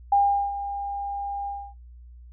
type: tone with ADSR envelope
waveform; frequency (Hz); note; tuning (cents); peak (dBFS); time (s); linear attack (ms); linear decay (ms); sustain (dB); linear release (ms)
sine; 804; G5; +44; -15; 0.12-1.74; 5; 390; -13; 270
effects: noise-tail reverb RT60 0.2 s tail -24 dB re dry + added 60 Hz sine -43 dBFS peak until 2.32 s